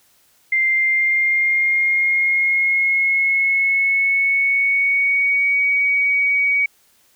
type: tone with pitch glide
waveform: sine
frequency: 2093 to 2256 Hz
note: C7 to C#7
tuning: 0 to +30 cents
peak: -14 dBFS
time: 0.52-6.66 s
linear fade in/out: 5 ms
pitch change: +130 cents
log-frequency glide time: 0.68-5.64 s
effects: white hiss -57 dBFS RMS until 7.15 s